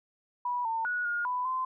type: tone with pitch steps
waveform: sine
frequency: 978 / 902 / 1462 / 1425 / 995 / 1032 Hz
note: B5 / A5 / F#6 / F6 / B5 / C6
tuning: -17 / +43 / -21 / +34 / +13 / -24 cents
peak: -28 dBFS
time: 0.45-1.65 s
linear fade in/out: 5 ms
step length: 200 ms
effects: none